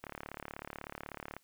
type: click train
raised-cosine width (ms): 0.5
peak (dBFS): -26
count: 49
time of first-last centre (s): 0.04-1.366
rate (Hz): 36.2
effects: white hiss -71 dBFS RMS until 1.43 s